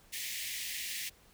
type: high-pass noise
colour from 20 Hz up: pink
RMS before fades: -39 dBFS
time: 0.12-1.1 s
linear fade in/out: 20 ms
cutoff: 1800 Hz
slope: 96 dB/octave
effects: pink hiss -62 dBFS RMS until 1.33 s